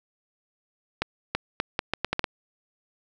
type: accelerating click train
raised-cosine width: 0.3 ms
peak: -8 dBFS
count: 9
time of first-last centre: 1.02-2.242 s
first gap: 330 ms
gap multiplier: 0.76
effects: none